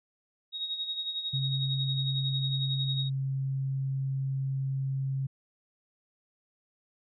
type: tone with tremolo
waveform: sine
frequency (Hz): 3769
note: A#7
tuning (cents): +18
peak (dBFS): -29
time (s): 0.52-3.1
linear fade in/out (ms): 50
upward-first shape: sine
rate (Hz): 11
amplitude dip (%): 60
type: tone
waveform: sine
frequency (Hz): 134.8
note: C#3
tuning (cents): -48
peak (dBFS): -28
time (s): 1.33-5.27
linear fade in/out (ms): 10
effects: none

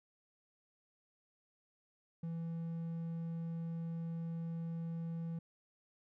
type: tone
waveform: triangle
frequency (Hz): 166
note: E3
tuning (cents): +12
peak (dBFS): -36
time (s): 2.23-5.39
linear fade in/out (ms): 5
effects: none

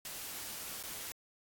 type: noise with dropouts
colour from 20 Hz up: white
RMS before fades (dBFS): -43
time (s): 0.05-1.12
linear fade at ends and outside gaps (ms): 1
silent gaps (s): 0.828-0.836
effects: AAC 64 kbps

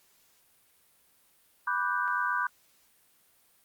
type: chord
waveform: sine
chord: G major seventh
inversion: first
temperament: equal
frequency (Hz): 987.8 / 1174.7 / 1480 / 1568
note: B5 / D6 / F#6 / G6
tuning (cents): 0 / 0 / 0 / 0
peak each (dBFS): -32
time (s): 1.67-2.47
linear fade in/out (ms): 5
effects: white hiss -65 dBFS RMS until 3.64 s + Opus 48 kbps

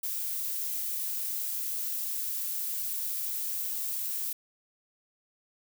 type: noise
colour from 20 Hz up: violet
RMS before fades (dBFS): -33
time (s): 0.03-4.33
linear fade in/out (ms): 5
effects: none

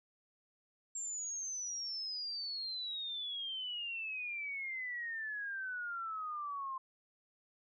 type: exponential sweep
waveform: sine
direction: down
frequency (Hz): 7459 to 1046.5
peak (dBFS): -38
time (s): 0.95-6.78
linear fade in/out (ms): 5
effects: none

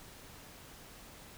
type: silence
effects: pink hiss -53 dBFS RMS until 1.37 s

